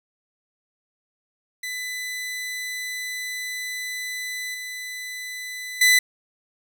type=tone with level steps; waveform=sawtooth; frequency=2000 Hz; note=B6; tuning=21 cents sharp; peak=-25 / -28 / -10 dBFS; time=1.63-5.99 s; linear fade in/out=5 ms; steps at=4.54 / 5.81 s; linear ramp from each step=5 ms; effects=none